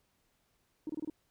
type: tone bursts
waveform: sine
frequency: 309.3 Hz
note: D#4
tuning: 10 cents flat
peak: -33 dBFS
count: 5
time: 0.87-1.099 s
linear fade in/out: 2 ms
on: 25 ms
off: 26 ms
effects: tanh soft clip ceiling -31 dBFS + pink hiss -75 dBFS RMS until 1.3 s